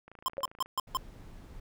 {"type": "click train", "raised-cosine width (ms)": 0.5, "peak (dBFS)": -35, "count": 17, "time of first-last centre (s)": [0.08, 0.66], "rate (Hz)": 27.6}
{"type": "tone bursts", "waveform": "square", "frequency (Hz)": 1047, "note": "C6", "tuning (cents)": 1, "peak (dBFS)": -28, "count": 5, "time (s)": [0.26, 0.97], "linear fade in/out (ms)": 0, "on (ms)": 22, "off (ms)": 150}
{"type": "tone with exponential decay", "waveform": "sine", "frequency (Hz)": 554.4, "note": "C#5", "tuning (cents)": 0, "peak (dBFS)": -28, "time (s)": [0.38, 0.47], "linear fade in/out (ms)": 0, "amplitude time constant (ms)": 18}
{"type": "noise", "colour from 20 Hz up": "brown", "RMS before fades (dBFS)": -48, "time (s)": [0.87, 1.6], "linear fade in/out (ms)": 5}
{"effects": []}